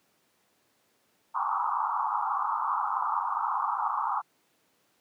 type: band-pass noise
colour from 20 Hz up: pink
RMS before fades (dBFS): -29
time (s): 1.34-4.22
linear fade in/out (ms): 20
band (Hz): 810 to 1300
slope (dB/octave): 96
effects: pink hiss -69 dBFS RMS until 5 s + high-pass 200 Hz 12 dB/octave